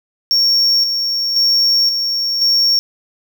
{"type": "tone with tremolo", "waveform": "triangle", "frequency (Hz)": 5510, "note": "F8", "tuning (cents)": -24, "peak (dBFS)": -9, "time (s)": [0.31, 2.79], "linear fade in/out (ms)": 0, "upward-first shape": "square", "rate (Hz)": 0.95, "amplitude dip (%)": 45, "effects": []}